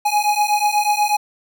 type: beating tone pair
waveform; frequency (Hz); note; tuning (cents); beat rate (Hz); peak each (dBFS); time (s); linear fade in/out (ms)
square; 830.6 / 838.8; G#5 / G#5; 0 / +17; 8.2; -19; 0.05-1.17; 10
effects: none